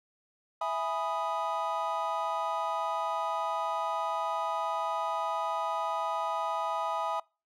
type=chord; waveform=triangle; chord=E major seventh; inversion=none; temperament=equal; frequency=659.3 / 830.6 / 987.8 / 1244.5 Hz; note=E5 / G#5 / B5 / D#6; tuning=0 / 0 / 0 / 0 cents; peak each=-33 dBFS; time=0.61-7.2 s; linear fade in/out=5 ms; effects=noise-tail reverb RT60 0.3 s tail -24 dB re dry